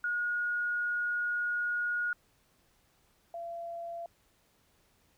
sine tone pair in turn, 1442 / 680.5 Hz, F#6 / F5, -45 / -45 cents, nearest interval octave + minor second, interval 1300 cents, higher first, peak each -29 / -37 dBFS, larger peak first, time 0.04-2.13 / 3.34-4.06 s, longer first, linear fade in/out 2 ms, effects pink hiss -69 dBFS RMS until 5.17 s

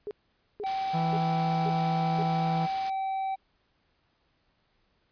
sine tone bursts, 415.3 Hz, G#4, in tune, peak -32 dBFS, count 5, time 0.07-2.225 s, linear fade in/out 0 ms, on 39 ms, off 490 ms
triangle tone, 771 Hz, G5, 29 cents flat, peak -26 dBFS, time 0.63-3.36 s, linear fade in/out 20 ms
white noise, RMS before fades -39 dBFS, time 0.66-2.9 s, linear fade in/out 5 ms
harmonic tone, 164.81 Hz, E3, in tune, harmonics 1 / 2 / 3 / 4 / 5 / 6 / 7 / 8 / 9, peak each -27 / -44 / -41 / -41 / -40 / -43 / -51 / -45 / -56 dBFS, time 0.93-2.67 s, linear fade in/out 20 ms
effects pink hiss -71 dBFS RMS until 5.11 s + resampled to 11025 Hz

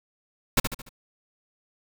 pink noise with echo, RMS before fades -19 dBFS, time 0.57-0.6 s, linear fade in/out 5 ms, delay 73 ms, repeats 4, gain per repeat -7 dB, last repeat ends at 0.892 s, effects none

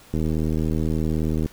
click train, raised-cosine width 3 ms, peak -12 dBFS, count 105, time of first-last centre 0.14-1.46 s, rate 78.8 Hz, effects pink hiss -49 dBFS RMS until 1.52 s

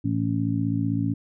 harmonic tone, 55.7 Hz, A1, 22 cents sharp, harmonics 2 / 3 / 4 / 5, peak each -26 / -29 / -30 / -26 dBFS, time 0.04-1.14 s, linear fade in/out 10 ms, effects none

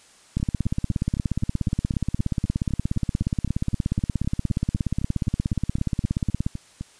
two click trains, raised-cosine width 5 ms, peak -10 / -18 dBFS, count 104 / 26, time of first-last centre 0.37-6.465 / 0.4-6.81 s, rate 16.9 / 3.9 Hz, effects white hiss -53 dBFS RMS until 6.99 s + resampled to 22050 Hz

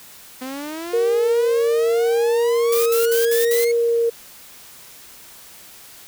sawtooth exponential sweep, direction up, 253.1 to 2203 Hz, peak -24 dBFS, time 0.41-3.72 s, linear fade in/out 10 ms
sine tone with vibrato, 466.2 Hz, A#4, in tune, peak -15 dBFS, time 0.93-4.1 s, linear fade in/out 10 ms, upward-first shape triangle, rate 0.83 Hz, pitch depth 16 cents each way
blue noise bursts, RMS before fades -25 dBFS, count 5, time 2.72-3.648 s, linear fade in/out 5 ms, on 140 ms, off 57 ms
effects white hiss -43 dBFS RMS until 6.07 s

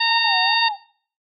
harmonic tone, 920 Hz, A#5, 23 cents flat, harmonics 1 / 2 / 3 / 4 / 5, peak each -23 / -23 / -23 / -23 / -23 dBFS, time 0-0.69 s, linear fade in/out 10 ms
sine tone with vibrato, 830.6 Hz, G#5, in tune, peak -23 dBFS, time 0.07-0.77 s, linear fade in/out 50 ms, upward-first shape sine, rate 2.3 Hz, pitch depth 210 cents each way
effects noise-tail reverb RT60 0.5 s tail -20 dB re dry

